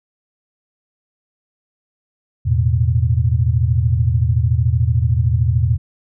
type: chord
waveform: sine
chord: E suspended fourth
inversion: none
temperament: equal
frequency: 82.41 / 110 / 123.47 Hz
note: E2 / A2 / B2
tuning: 0 / 0 / 0 cents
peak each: -17 dBFS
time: 2.45-5.78 s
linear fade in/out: 20 ms
effects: none